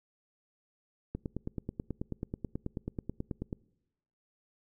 click train, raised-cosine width 3 ms, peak -22 dBFS, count 23, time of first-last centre 1.15-3.528 s, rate 9.25 Hz, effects noise-tail reverb RT60 0.9 s tail -24 dB re dry

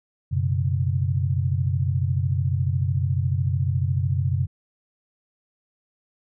sine chord, F# suspended fourth, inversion none, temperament equal with one note detuned, 92.5 / 124.69 / 138.59 Hz, F#2 / B2 / C#3, 0 / +17 / 0 cents, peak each -23 / -25 / -25 dBFS, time 0.31-4.47 s, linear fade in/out 20 ms, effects none

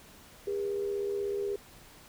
sine tone pair together, 403.6 / 480 Hz, G#4 / B4, -49 / -49 cents, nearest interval minor third, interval 300 cents, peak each -30 / -39 dBFS, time 0.47-1.56 s, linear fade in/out 5 ms, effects pink hiss -54 dBFS RMS until 2.08 s

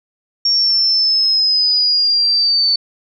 sine linear sweep, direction down, 5530 to 4500 Hz, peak -11 dBFS, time 0.45-2.76 s, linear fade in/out 5 ms, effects none

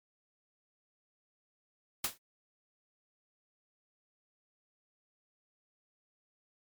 white noise with exponential decay, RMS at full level -28 dBFS, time 2.04-2.18 s, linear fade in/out 5 ms, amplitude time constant 29 ms, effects MP3 96 kbps

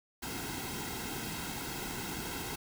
pink noise with comb filter, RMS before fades -39 dBFS, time 0.22-2.56 s, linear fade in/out 10 ms, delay 1.7 ms, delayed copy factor -0.7, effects none

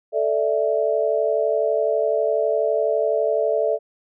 sine chord, A suspended fourth, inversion none, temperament equal, 440 / 587.3 / 659.3 Hz, A4 / D5 / E5, 0 / 0 / 0 cents, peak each -22 dBFS, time 0.12-3.79 s, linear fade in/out 50 ms, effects none

